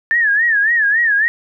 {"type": "tone with vibrato", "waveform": "sine", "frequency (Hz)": 1760, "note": "A6", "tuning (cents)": 0, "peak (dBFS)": -11, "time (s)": [0.11, 1.28], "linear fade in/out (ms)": 0, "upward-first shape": "sine", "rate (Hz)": 3.6, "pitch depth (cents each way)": 140, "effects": []}